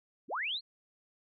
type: linear sweep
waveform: sine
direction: up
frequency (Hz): 149.8 to 4372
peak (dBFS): -32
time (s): 0.28-0.61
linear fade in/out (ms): 50
effects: none